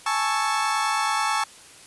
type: chord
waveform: 35% pulse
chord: A major seventh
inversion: third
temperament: equal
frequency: 830.6 / 880 / 1108.7 / 1318.5 Hz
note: G#5 / A5 / C#6 / E6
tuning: 0 / 0 / 0 / 0 cents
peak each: -27 / -25 / -25 / -26 dBFS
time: 0.06-1.44 s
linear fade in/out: 5 ms
effects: white hiss -47 dBFS RMS until 1.86 s + resampled to 24000 Hz